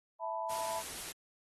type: chord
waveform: sine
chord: E suspended fourth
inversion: none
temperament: equal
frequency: 659.3 / 880 / 987.8 Hz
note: E5 / A5 / B5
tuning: 0 / 0 / 0 cents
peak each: -39 dBFS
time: 0.19-0.83 s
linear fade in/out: 50 ms
type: noise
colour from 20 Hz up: white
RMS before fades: -43 dBFS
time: 0.49-1.13 s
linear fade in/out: 20 ms
effects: AAC 32 kbps